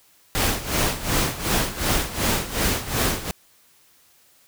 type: noise with tremolo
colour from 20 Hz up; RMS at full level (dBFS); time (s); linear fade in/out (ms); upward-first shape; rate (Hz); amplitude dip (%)
pink; -20; 0.35-3.31; 0; sine; 2.7; 80
effects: white hiss -57 dBFS RMS until 4.47 s